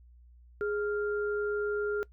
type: tone pair together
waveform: sine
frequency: 415.3 / 1396.9 Hz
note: G#4 / F6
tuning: 0 / 0 cents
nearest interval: octave + major sixth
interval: 2100 cents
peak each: -29 / -36 dBFS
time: 0.61-2.03 s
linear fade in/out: 0 ms
effects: noise-tail reverb RT60 0.1 s tail -21 dB re dry + added 60 Hz sine -53 dBFS peak until 2.12 s